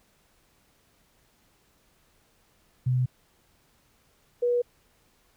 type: tone pair in turn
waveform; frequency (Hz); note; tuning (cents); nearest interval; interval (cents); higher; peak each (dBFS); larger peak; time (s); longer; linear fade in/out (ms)
sine; 126.6 / 484.5; B2 / B4; +43 / -33; octave + major seventh; 2324; second; -21; neither; 2.86-3.06 / 4.42-4.62; neither; 10
effects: pink hiss -65 dBFS RMS until 5.36 s